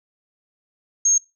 sine tone, 6480 Hz, G#8, 43 cents flat, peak -14 dBFS, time 1.05-1.18 s, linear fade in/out 5 ms, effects noise-tail reverb RT60 0.2 s tail -20 dB re dry

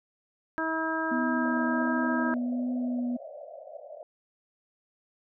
harmonic tone, 321.4 Hz, E4, 44 cents flat, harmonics 1 / 2 / 3 / 4 / 5, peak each -32 / -35 / -34 / -35 / -32 dBFS, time 0.58-2.34 s, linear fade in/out 0 ms
sine tone with vibrato, 246.9 Hz, B3, in tune, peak -27 dBFS, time 1.11-3.17 s, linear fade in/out 10 ms, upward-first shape triangle, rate 1.4 Hz, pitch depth 17 cents each way
pink band-pass noise, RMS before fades -44 dBFS, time 1.45-4.03 s, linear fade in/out 2 ms, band 540 to 690 Hz, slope 96 dB/octave
effects none

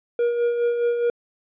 triangle tone with tremolo, 475.6 Hz, A#4, 35 cents sharp, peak -15 dBFS, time 0.19-1.1 s, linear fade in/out 2 ms, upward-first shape sine, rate 4.8 Hz, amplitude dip 45%, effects resampled to 8000 Hz

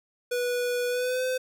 square tone with pitch glide, 489.8 to 512.1 Hz, B4 to C5, -14 to -37 cents, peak -26 dBFS, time 0.31-1.38 s, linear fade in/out 10 ms, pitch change +77 cents, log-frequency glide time 0.88-1.24 s, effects none

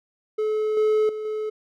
triangle tone with level steps, 430.3 Hz, A4, 39 cents flat, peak -19 / -15 / -26 / -23 dBFS, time 0.38-1.5 s, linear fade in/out 10 ms, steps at 0.77 / 1.09 / 1.25 s, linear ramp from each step 2 ms, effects none

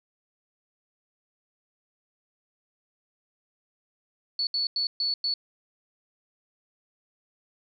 sine tone bursts at uneven times, 4435 Hz, C#8, in tune, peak -24 dBFS, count 5, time 4.39-4.47 / 4.54-4.67 / 4.76-4.87 / 5-5.14 / 5.24-5.34 s, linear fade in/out 2 ms, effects none

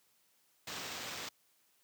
blue noise with sample-and-hold, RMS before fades -43 dBFS, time 0.67-1.29 s, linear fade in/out 5 ms, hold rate 11025 Hz, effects white hiss -72 dBFS RMS until 1.83 s + high-pass 100 Hz 12 dB/octave

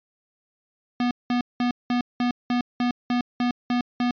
square tone bursts, 244.3 Hz, B3, 19 cents flat, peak -21 dBFS, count 11, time 1-4.11 s, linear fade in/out 2 ms, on 110 ms, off 190 ms, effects resampled to 11025 Hz

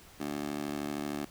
15% pulse tone with high-pass filter, 73 Hz, D2, 10 cents flat, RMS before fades -36 dBFS, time 0.2-1.25 s, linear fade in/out 5 ms, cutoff 290 Hz, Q 1.7, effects pink hiss -55 dBFS RMS until 1.3 s

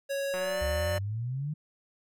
square tone with pitch glide, 554 to 593.8 Hz, C#5 to D5, -1 to +19 cents, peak -30 dBFS, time 0.09-0.99 s, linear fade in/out 20 ms, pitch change +120 cents, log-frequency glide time 0.37-0.61 s
click train, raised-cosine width 0.5 ms, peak -24 dBFS, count 118, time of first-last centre 0.34-0.979 s, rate 183 Hz
sine exponential sweep, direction up, 68.7 to 155.56 Hz, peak -30 dBFS, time 0.61-1.54 s, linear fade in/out 10 ms
effects none

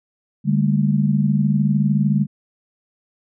sine chord, D suspended fourth, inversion none, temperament equal with one note detuned, 146.83 / 200.3 / 220 Hz, D3 / G3 / A3, 0 / +38 / 0 cents, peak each -18 / -18 / -22 dBFS, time 0.44-2.27 s, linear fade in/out 50 ms, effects none

